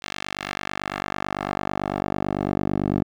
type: tone with band-pass filter sweep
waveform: 10% pulse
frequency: 49 Hz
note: G1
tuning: in tune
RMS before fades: -27 dBFS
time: 0.02-3.03 s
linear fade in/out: 10 ms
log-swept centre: 3200 to 290 Hz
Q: 0.92
effects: none